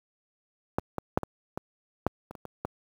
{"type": "clicks", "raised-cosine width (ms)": 1, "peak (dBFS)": [-11, -16, -8, -18, -19, -9, -27, -28, -24, -16], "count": 10, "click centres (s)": [0.785, 0.983, 1.175, 1.233, 1.575, 2.066, 2.31, 2.352, 2.453, 2.65], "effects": ["high-pass 60 Hz 12 dB/octave", "8-bit"]}